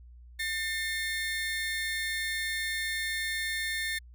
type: tone pair together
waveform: 30% pulse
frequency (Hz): 1800 / 2141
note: A6 / C7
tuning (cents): +39 / +39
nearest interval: minor third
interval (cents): 300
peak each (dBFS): -29 / -33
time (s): 0.39-3.99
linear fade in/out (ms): 10
effects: added 60 Hz sine -48 dBFS peak until 4.14 s